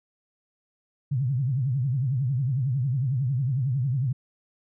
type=tone with vibrato; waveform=sine; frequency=130.81 Hz; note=C3; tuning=in tune; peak=-22 dBFS; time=1.11-4.13 s; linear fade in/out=10 ms; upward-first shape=triangle; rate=11 Hz; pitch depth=220 cents each way; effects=none